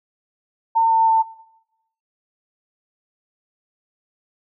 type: tone with pitch steps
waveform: sine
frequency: 906 / 900.3 / 894.6 Hz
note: A#5 / A5 / A5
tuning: -50 / +39 / +28 cents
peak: -12 dBFS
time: 0.75-1.23 s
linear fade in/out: 20 ms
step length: 160 ms
effects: noise-tail reverb RT60 0.8 s tail -17 dB re dry